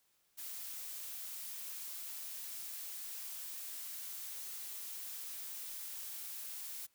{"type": "noise", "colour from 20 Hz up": "blue", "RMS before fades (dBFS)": -45, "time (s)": [0.37, 6.87], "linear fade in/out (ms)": 20, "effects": ["white hiss -75 dBFS RMS until 6.94 s"]}